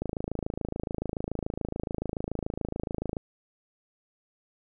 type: click train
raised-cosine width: 2 ms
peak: -17 dBFS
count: 86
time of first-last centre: 0.02-3.168 s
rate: 27 Hz
effects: none